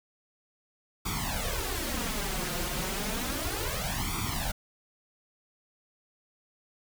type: noise with flanger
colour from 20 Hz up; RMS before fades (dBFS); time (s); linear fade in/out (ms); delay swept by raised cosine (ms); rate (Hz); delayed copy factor
pink; -32; 1.05-4.52; 10; 0.86 to 5.66; 0.32; +0.95
effects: none